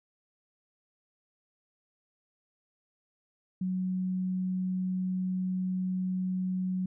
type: tone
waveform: sine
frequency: 185 Hz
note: F#3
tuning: in tune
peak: -28 dBFS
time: 3.61-6.86 s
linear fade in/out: 5 ms
effects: none